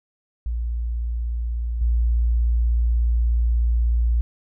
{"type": "tone with level steps", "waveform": "sine", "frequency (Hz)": 58.27, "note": "A#1", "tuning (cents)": 0, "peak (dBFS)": [-22, -16], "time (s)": [0.46, 4.21], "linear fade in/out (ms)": 0, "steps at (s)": 1.81, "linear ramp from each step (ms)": 5, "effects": []}